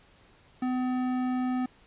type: tone with tanh clipping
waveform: sine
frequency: 253.3 Hz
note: B3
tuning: 44 cents sharp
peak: -28 dBFS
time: 0.62-1.66 s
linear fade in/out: 5 ms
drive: 15 dB
effects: pink hiss -59 dBFS RMS until 1.86 s + resampled to 8000 Hz